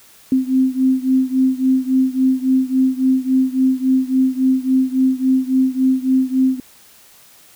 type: beating tone pair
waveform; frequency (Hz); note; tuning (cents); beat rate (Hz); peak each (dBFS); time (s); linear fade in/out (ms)
sine; 259.6 / 263.2; C4 / C4; -13 / +10; 3.6; -15 / -17; 0.32-6.6; 2
effects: white hiss -47 dBFS RMS until 7.55 s